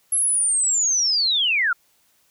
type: linear sweep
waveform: sine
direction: down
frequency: 11175 to 1329 Hz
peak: -17 dBFS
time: 0.12-1.73 s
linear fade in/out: 5 ms
effects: white hiss -62 dBFS RMS until 2.3 s